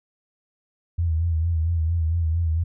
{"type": "tone with vibrato", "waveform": "sine", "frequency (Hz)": 82.4, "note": "E2", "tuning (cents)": 0, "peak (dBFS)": -19, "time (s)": [0.98, 2.64], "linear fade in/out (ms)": 10, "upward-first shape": "sine", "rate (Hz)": 4.4, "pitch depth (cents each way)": 68, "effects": []}